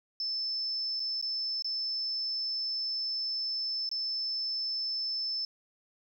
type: tone with dropouts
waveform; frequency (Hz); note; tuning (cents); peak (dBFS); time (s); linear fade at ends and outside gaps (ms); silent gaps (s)
triangle; 5270; E8; -1; -27; 0.2-5.45; 2; 0.997-1.001 / 1.214-1.225 / 1.623-1.645 / 3.891-3.914
effects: tanh soft clip ceiling -29 dBFS